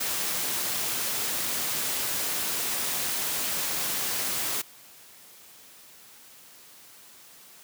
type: noise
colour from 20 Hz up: white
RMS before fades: -29 dBFS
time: 0-4.62 s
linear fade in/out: 10 ms
effects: white hiss -51 dBFS RMS until 7.63 s + high-pass 100 Hz 12 dB/octave